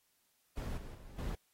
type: noise with level steps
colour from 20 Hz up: brown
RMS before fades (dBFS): -39 / -47 / -52 / -39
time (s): 0.57-1.35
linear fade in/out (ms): 2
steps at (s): 0.77 / 0.94 / 1.18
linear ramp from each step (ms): 10
effects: white hiss -75 dBFS RMS until 1.53 s + AAC 48 kbps